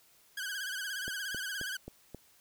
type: tone with vibrato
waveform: sawtooth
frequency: 1568 Hz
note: G6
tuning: in tune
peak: -32 dBFS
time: 0.37-1.77 s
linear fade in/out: 5 ms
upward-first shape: sine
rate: 17 Hz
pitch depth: 98 cents each way
type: click train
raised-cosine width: 2 ms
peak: -29 dBFS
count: 5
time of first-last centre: 1.08-2.147 s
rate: 3.75 Hz
effects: white hiss -64 dBFS RMS until 2.4 s